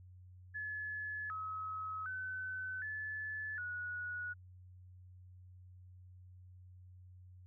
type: tone with pitch steps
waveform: sine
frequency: 1712 / 1281 / 1516 / 1731 / 1461 Hz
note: A6 / E6 / F#6 / A6 / F#6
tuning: -48 / -50 / +42 / -29 / -22 cents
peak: -39 dBFS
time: 0.54-4.34 s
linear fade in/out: 20 ms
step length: 760 ms
effects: added 91 Hz sine -54 dBFS peak until 7.46 s